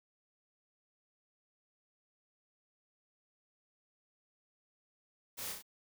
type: noise with echo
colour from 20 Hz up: white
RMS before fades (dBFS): -43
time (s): 5.37-5.53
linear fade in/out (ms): 20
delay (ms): 32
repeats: 3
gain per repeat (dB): -3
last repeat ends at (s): 5.626
effects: none